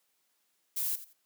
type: noise with echo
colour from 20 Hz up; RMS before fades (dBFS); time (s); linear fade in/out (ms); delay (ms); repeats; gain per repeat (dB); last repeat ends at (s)
violet; -32; 0.76-0.96; 10; 87; 2; -14; 1.134
effects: white hiss -75 dBFS RMS until 1.25 s + high-pass 200 Hz 12 dB/octave